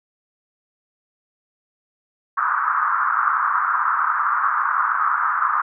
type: band-pass noise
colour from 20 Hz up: pink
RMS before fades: -20 dBFS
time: 2.37-5.62 s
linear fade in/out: 10 ms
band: 1100 to 1400 Hz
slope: 48 dB/octave
effects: none